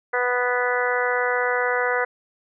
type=harmonic tone; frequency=246.9 Hz; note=B3; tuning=in tune; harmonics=2 / 3 / 4 / 5 / 6 / 7 / 8; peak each=-24 / -29 / -29 / -30 / -26 / -29 / -28 dBFS; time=0.13-2.05 s; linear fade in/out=10 ms; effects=none